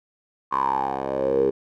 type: tone with band-pass filter sweep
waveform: 10% pulse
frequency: 67.3 Hz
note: C2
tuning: 49 cents sharp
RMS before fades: -23 dBFS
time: 0.51-1.51 s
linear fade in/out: 20 ms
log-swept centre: 1100 to 420 Hz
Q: 10
effects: none